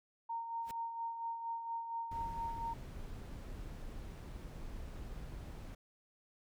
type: tone with tremolo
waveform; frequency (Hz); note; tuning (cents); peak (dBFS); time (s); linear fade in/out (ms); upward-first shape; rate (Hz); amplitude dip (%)
sine; 922; A#5; -19; -36; 0.29-2.74; 10; sine; 4.3; 50
type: noise with exponential growth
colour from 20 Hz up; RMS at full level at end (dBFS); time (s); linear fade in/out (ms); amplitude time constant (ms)
pink; -47; 0.61-0.71; 1; 20
type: noise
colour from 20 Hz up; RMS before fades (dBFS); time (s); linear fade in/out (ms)
brown; -46; 2.11-5.75; 5
effects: none